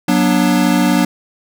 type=chord; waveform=square; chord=B minor; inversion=second; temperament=equal with one note detuned; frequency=185 / 241 / 293.7 Hz; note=F#3 / B3 / D4; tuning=0 / -42 / 0 cents; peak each=-16 dBFS; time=0.08-1.05 s; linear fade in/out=5 ms; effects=none